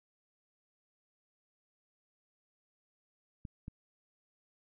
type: clicks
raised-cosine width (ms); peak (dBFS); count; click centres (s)
5; -30; 2; 3.452 / 3.681
effects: none